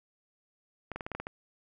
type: clicks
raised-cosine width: 0.5 ms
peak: -22 dBFS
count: 8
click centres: 0.917 / 0.96 / 1.008 / 1.065 / 1.117 / 1.15 / 1.2 / 1.269 s
effects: none